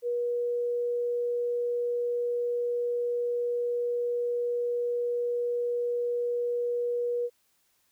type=tone; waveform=sine; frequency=481.5 Hz; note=B4; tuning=44 cents flat; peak=-26 dBFS; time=0.02-7.3 s; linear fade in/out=50 ms; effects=white hiss -70 dBFS RMS until 7.91 s